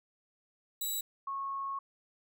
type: tone pair in turn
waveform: 5% pulse / sine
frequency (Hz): 3907 / 1096.4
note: B7 / C#6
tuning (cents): -19 / -19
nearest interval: octave + minor seventh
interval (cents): 2200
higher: first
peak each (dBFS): -25 / -34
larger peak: first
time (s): 0.81-1.01 / 1.27-1.79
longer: second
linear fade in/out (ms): 5
effects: none